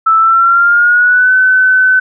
sine tone with pitch glide, 1318.5 to 1514.6 Hz, E6 to F#6, 0 to +40 cents, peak -5 dBFS, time 0.06-2 s, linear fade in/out 10 ms, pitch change +240 cents, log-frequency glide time 0.18-1.33 s, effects none

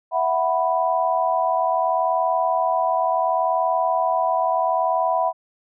sine chord, E suspended second, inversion none, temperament equal, 659.3 / 740 / 987.8 Hz, E5 / F#5 / B5, 0 / 0 / 0 cents, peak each -22 dBFS, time 0.11-5.33 s, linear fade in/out 50 ms, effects none

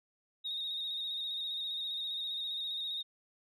sine tone with vibrato, 3729 Hz, A#7, in tune, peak -34 dBFS, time 0.44-3.03 s, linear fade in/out 20 ms, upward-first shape square, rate 15 Hz, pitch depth 29 cents each way, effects tanh soft clip ceiling -30 dBFS

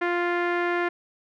sawtooth tone with low-pass filter, 349.3 Hz, F4, in tune, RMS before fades -25 dBFS, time 0.01-0.89 s, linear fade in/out 10 ms, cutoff 1900 Hz, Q 2.5, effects none

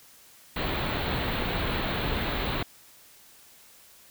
pink band-stop noise, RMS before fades -29 dBFS, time 0.56-2.63 s, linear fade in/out 5 ms, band 4300 to 16000 Hz, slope 96 dB/octave, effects white hiss -54 dBFS RMS until 4.1 s

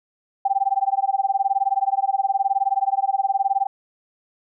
sine tone with tremolo, 784 Hz, G5, in tune, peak -14 dBFS, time 0.45-3.67 s, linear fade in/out 5 ms, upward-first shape sine, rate 19 Hz, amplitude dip 100%, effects none

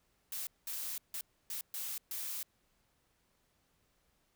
blue noise bursts at uneven times, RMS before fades -40 dBFS, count 6, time 0.32-0.47 / 0.67-0.98 / 1.14-1.21 / 1.5-1.61 / 1.74-1.98 / 2.11-2.43 s, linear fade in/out 2 ms, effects pink hiss -75 dBFS RMS until 4.35 s

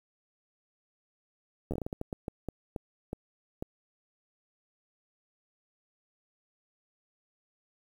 slowing click train, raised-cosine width 2 ms, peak -21 dBFS, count 15, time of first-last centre 1.71-3.625 s, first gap 11 ms, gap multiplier 1.34, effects 9-bit

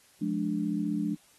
sine chord, D diminished, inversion first, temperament just, 176.2 / 211.4 / 293.7 Hz, F3 / Ab3 / D4, +16 / +31 / 0 cents, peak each -33 / -31 / -31 dBFS, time 0.21-1.15 s, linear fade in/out 10 ms, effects white hiss -61 dBFS RMS until 1.38 s + AAC 32 kbps

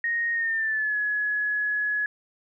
sine tone with pitch glide, 1864.7 to 1690.3 Hz, A#6 to G#6, 0 to +30 cents, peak -23 dBFS, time 0.04-2.06 s, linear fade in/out 2 ms, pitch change -170 cents, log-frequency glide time 0.33-0.97 s, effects none

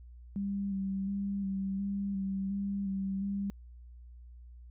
sine tone with vibrato, 196.3 Hz, G3, 3 cents sharp, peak -31 dBFS, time 0.36-3.5 s, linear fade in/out 0 ms, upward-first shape square, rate 1.4 Hz, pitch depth 23 cents each way, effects added 60 Hz sine -48 dBFS peak until 4.7 s

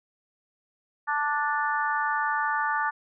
harmonic tone, 293.7 Hz, D4, in tune, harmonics 3 / 4 / 5 / 6, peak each -28 / -29 / -30 / -31 dBFS, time 1.07-2.91 s, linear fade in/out 20 ms, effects none

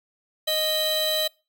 45% pulse tone cluster, 622 / 3128 / 3958 Hz, D#5 / G7 / B7, -1 / -4 / +3 cents, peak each -26 / -29 / -25 dBFS, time 0.47-1.28 s, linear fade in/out 10 ms, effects noise-tail reverb RT60 0.3 s tail -26 dB re dry

